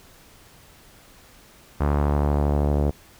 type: tone with low-pass filter sweep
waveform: sawtooth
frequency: 72.7 Hz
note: D2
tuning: 17 cents flat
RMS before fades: -21 dBFS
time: 1.8-2.91 s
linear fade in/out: 10 ms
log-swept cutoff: 1200 to 580 Hz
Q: 1.5
effects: pink hiss -51 dBFS RMS until 3.19 s